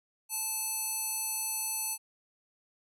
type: tone with band-pass filter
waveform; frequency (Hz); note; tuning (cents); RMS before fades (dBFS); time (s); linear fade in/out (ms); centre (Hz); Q
square; 872; A5; -16; -34; 0.29-1.98; 50; 10000; 2.6
effects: none